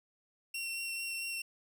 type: tone with vibrato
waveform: sawtooth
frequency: 2727 Hz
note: F7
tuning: 42 cents flat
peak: -33 dBFS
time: 0.54-1.42 s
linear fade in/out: 5 ms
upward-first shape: triangle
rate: 4.5 Hz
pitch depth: 13 cents each way
effects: none